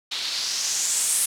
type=noise with low-pass filter sweep; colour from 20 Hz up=blue; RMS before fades=-25 dBFS; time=0.11-1.26 s; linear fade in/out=10 ms; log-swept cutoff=3700 to 10000 Hz; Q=3; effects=none